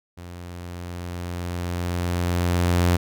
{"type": "tone with level ramp", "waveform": "sawtooth", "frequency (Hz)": 87.8, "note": "F2", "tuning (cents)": 10, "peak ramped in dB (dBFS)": [-33, -12], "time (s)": [0.17, 2.97], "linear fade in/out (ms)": 10, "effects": []}